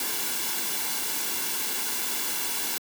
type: noise with comb filter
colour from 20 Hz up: white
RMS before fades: -29 dBFS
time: 0-2.78 s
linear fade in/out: 2 ms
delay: 1.6 ms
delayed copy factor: -0.55
effects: high-pass 200 Hz 12 dB/octave